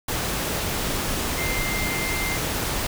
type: tone in noise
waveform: sine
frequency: 2093 Hz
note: C7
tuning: in tune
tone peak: -28 dBFS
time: 1.38-2.37 s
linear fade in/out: 5 ms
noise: pink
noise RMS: -26 dBFS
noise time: 0.08-2.87 s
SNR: -5 dB
effects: none